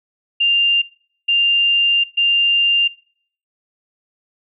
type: tone bursts at uneven times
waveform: sine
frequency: 2794 Hz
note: F7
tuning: in tune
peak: -12 dBFS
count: 3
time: 0.4-0.82 / 1.28-2.04 / 2.17-2.88 s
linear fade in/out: 10 ms
effects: noise-tail reverb RT60 0.6 s tail -23 dB re dry